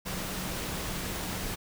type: tone in noise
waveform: sine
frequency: 185 Hz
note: F#3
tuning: in tune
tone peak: -42 dBFS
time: 0.05-1.56 s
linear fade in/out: 20 ms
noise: pink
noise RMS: -35 dBFS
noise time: 0.05-1.56 s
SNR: -10 dB
effects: none